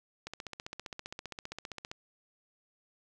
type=click train; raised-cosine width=0.2 ms; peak=-23 dBFS; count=26; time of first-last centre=0.27-1.915 s; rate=15.2 Hz; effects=none